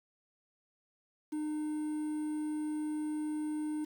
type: tone with quantisation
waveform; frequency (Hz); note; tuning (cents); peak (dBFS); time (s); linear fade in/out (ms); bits
triangle; 304.4; D#4; -38; -31; 1.32-3.85; 10; 9
effects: none